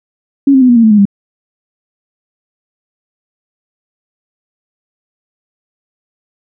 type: tone with pitch steps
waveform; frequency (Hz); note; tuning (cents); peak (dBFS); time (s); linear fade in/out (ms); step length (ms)
sine; 277.2 / 264.5 / 252.4 / 240.9 / 229.9 / 219.4 / 209.4 / 199.78; C#4 / C4 / B3 / B3 / A#3 / A3 / G#3 / G3; 0 / +19 / +38 / -43 / -24 / -5 / +15 / +33; -3; 0.47-1.054; 5; 73
effects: none